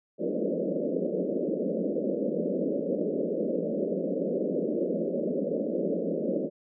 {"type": "band-pass noise", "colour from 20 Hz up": "white", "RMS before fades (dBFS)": -29, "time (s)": [0.18, 6.5], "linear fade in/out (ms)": 50, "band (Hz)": [170, 590], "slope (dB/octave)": 96, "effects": []}